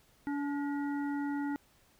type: harmonic tone with a mistuned harmonic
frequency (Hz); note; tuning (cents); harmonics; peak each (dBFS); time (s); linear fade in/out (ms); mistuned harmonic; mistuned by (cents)
286.3; D4; -44; 1 / 3 / 5 / 7; -32 / -42 / -46 / -49; 0.27-1.56; 0; 7; -78
effects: pink hiss -66 dBFS RMS until 1.99 s